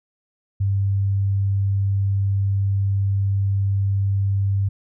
sine tone, 98.6 Hz, G2, 11 cents sharp, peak -17 dBFS, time 0.6-4.69 s, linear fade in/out 10 ms, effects none

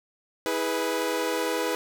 sawtooth chord, E major, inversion none, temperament equal with one note detuned, 324.2 / 415.3 / 493.9 Hz, E4 / G#4 / B4, -29 / 0 / 0 cents, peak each -27 / -27 / -24 dBFS, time 0.46-1.75 s, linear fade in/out 0 ms, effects none

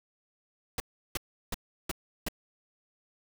pink noise bursts, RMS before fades -32 dBFS, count 5, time 0.78-2.285 s, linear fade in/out 2 ms, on 21 ms, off 350 ms, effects none

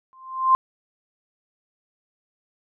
sine tone with exponential growth, 1046.5 Hz, C6, in tune, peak -10 dBFS, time 0.13-0.55 s, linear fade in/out 0 ms, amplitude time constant 91 ms, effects none

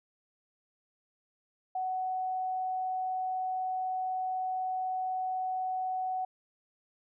sine tone, 746 Hz, F#5, 14 cents sharp, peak -30 dBFS, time 1.75-6.25 s, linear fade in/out 5 ms, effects none

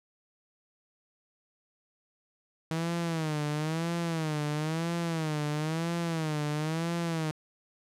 sawtooth tone with vibrato, 159.2 Hz, D#3, 40 cents sharp, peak -25 dBFS, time 2.71-7.31 s, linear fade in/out 0 ms, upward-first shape sine, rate 1 Hz, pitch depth 120 cents each way, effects low-pass 10000 Hz 12 dB/octave

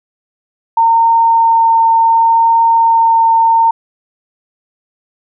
sine tone with vibrato, 913 Hz, A#5, 36 cents flat, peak -6 dBFS, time 0.77-3.71 s, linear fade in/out 5 ms, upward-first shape triangle, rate 0.68 Hz, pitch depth 8 cents each way, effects none

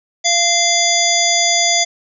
harmonic tone, 690 Hz, F5, 21 cents flat, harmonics 1 / 3 / 5 / 7 / 9 / 10, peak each -19 / -19 / -19 / -19 / -19 / -19 dBFS, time 0.24-1.85 s, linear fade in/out 20 ms, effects none

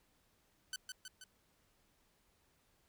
10% pulse tone with echo, 1514 Hz, F#6, 39 cents sharp, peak -31 dBFS, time 0.73-0.76 s, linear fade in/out 2 ms, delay 160 ms, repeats 3, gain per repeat -4 dB, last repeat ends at 1.24 s, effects pink hiss -74 dBFS RMS until 2.88 s

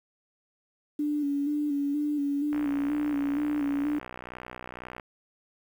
sine tone with vibrato, 289.7 Hz, D4, 24 cents flat, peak -25 dBFS, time 0.99-3.99 s, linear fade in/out 5 ms, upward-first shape square, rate 2.1 Hz, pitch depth 37 cents each way
click train, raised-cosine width 0.5 ms, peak -24 dBFS, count 154, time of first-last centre 2.53-4.998 s, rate 62 Hz
effects 9-bit

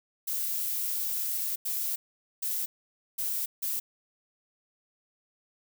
violet noise bursts at uneven times, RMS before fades -31 dBFS, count 5, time 0.27-1.56 / 1.65-1.96 / 2.42-2.66 / 3.18-3.46 / 3.62-3.8 s, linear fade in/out 10 ms, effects none

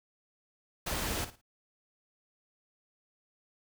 pink noise with echo, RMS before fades -34 dBFS, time 0.86-1.25 s, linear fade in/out 10 ms, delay 55 ms, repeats 3, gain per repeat -12 dB, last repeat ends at 1.415 s, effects none

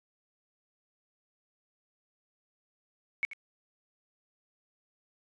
sine tone with echo, 2217 Hz, C#7, in tune, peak -26 dBFS, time 3.23-3.25 s, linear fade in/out 0 ms, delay 83 ms, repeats 1, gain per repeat -13 dB, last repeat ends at 3.333 s, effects resampled to 22050 Hz + 11-bit

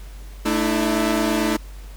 sawtooth chord, A suspended fourth, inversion none, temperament equal with one note detuned, 220 / 300.7 / 329.6 Hz, A3 / D4 / E4, 0 / +41 / 0 cents, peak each -19 dBFS, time 0.45-1.57 s, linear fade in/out 10 ms, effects added 48 Hz sine -34 dBFS peak until 1.96 s + pink hiss -48 dBFS RMS until 1.96 s

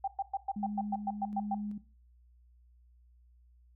sine tone bursts, 784 Hz, G5, in tune, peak -29 dBFS, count 11, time 0.04-1.547 s, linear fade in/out 5 ms, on 37 ms, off 110 ms
sine tone with tremolo, 207.7 Hz, G#3, in tune, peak -34 dBFS, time 0.56-1.78 s, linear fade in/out 5 ms, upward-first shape square, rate 1.3 Hz, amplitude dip 30%
effects noise-tail reverb RT60 0.4 s tail -17 dB re dry + added 60 Hz sine -59 dBFS peak until 3.75 s

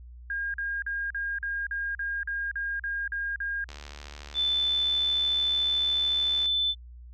sine tone bursts, 1619 Hz, G#6, 45 cents flat, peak -28 dBFS, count 12, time 0.3-3.642 s, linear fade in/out 2 ms, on 240 ms, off 42 ms
click train, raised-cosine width 0.2 ms, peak -25 dBFS, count 205, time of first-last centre 3.69-6.458 s, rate 73.7 Hz
sine tone, 3520 Hz, A7, in tune, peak -23 dBFS, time 4.34-6.75 s, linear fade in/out 50 ms
effects added 60 Hz sine -43 dBFS peak until 7.13 s

